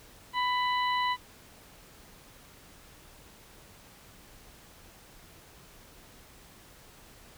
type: harmonic tone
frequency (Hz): 994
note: B5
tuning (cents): +11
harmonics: 1 / 2 / 3 / 4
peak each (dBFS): -27 / -33 / -37 / -39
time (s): 0.33-1.17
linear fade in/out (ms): 50
effects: pink hiss -54 dBFS RMS until 7.37 s